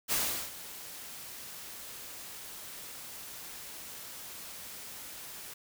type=noise with ADSR envelope; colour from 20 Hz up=white; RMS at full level=-29 dBFS; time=0.08-5.54 s; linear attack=41 ms; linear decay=380 ms; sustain=-16 dB; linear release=8 ms; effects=none